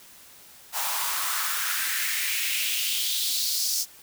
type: noise with high-pass filter sweep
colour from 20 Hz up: white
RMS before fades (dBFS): -27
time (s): 0.72-3.86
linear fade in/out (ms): 50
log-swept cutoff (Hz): 800 to 5500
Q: 3.1
effects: white hiss -50 dBFS RMS until 4.02 s